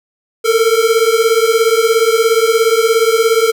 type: beating tone pair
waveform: square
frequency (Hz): 443.6 / 460.6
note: A4 / A#4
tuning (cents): +14 / -21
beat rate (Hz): 17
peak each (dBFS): -13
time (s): 0.44-3.52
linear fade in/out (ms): 20
effects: none